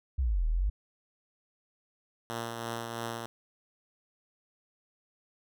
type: exponential two-way sweep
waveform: sine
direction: down then up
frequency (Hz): 71.6 to 37.55 to 53.6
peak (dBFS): -25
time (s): 0.18-0.7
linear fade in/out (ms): 10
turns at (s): 0.47
type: tone with tremolo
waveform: 5% pulse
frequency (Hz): 116.2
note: A#2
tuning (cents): -5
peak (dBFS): -22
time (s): 2.3-3.26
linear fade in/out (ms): 0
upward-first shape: triangle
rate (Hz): 3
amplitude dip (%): 40
effects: none